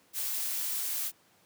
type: noise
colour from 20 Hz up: blue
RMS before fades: -33 dBFS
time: 0.13-1.12 s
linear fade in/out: 50 ms
effects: pink hiss -64 dBFS RMS until 1.45 s + high-pass 150 Hz 12 dB/octave